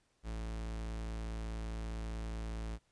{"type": "tone", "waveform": "45% pulse", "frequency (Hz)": 55.2, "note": "A1", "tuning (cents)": 6, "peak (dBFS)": -38, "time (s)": [0.23, 2.79], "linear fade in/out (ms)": 50, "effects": ["pink hiss -75 dBFS RMS until 2.91 s", "resampled to 22050 Hz"]}